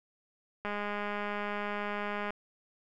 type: click train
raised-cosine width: 0.5 ms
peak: -21 dBFS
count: 342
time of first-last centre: 0.65-2.305 s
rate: 206 Hz
effects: none